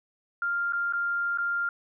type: tone with dropouts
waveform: sine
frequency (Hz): 1396.9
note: F6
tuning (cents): 0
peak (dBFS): -25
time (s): 0.42-1.69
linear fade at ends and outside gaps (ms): 2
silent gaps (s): 0.724-0.732 / 0.925-0.934 / 1.375-1.384
effects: none